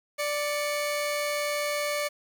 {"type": "tone pair together", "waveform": "sawtooth", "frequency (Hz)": [587.3, 2217], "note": ["D5", "C#7"], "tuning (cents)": [0, 0], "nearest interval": "octave + major seventh", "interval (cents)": 2300, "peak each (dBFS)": [-24, -30], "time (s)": [0.18, 2.09], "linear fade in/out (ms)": 20, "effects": ["9-bit"]}